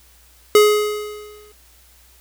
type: tone with exponential decay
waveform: square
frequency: 420.3 Hz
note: G#4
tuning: 21 cents sharp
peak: -7 dBFS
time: 0.55-1.52 s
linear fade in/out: 2 ms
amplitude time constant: 210 ms
effects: added 60 Hz sine -52 dBFS peak until 2.2 s + white hiss -52 dBFS RMS until 2.2 s